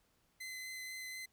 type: tone with vibrato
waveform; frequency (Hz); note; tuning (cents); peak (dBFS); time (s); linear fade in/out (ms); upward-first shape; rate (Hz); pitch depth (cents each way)
sawtooth; 2044; C7; -41; -40; 0.4-1.26; 10; triangle; 4.1; 10
effects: pink hiss -75 dBFS RMS until 1.32 s